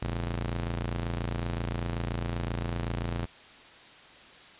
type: ring-modulated tone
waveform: sawtooth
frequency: 85.5 Hz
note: F2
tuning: 36 cents flat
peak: -23 dBFS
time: 0.02-3.26 s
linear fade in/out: 5 ms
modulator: 28.9 Hz
effects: white hiss -51 dBFS RMS until 4.59 s + resampled to 8000 Hz